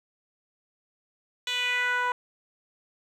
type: tone with band-pass filter sweep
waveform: 10% pulse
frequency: 493.9 Hz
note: B4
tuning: in tune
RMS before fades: -27 dBFS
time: 1.47-2.12 s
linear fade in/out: 2 ms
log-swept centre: 3800 to 1000 Hz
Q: 2.4
effects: none

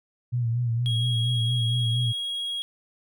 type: tone with vibrato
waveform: sine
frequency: 118.7 Hz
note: A#2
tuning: 32 cents sharp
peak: -22 dBFS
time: 0.32-2.13 s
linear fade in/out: 20 ms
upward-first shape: sine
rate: 4.3 Hz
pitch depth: 60 cents each way
type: tone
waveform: triangle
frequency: 3297 Hz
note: G#7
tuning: 13 cents flat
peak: -26 dBFS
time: 0.86-2.62 s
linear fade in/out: 0 ms
effects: none

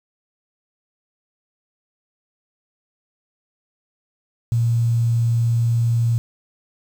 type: tone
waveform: sine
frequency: 116.54 Hz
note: A#2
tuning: in tune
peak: -15 dBFS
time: 4.52-6.18 s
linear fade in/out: 0 ms
effects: 7-bit

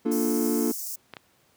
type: chord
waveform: triangle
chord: Bb major seventh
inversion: none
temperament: equal with one note detuned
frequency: 233.1 / 293.7 / 349.2 / 438.5 Hz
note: Bb3 / D4 / F4 / A4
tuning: 0 / 0 / 0 / -6 cents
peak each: -24 / -25 / -28 / -28 dBFS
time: 0.05-0.72 s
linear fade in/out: 10 ms
type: high-pass noise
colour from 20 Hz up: white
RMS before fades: -34 dBFS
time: 0.11-0.96 s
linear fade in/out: 10 ms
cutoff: 5200 Hz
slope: 48 dB/octave
type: clicks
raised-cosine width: 0.3 ms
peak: -22 dBFS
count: 2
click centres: 1.137 / 1.168 s
effects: pink hiss -63 dBFS RMS until 1.56 s + high-pass 100 Hz 12 dB/octave

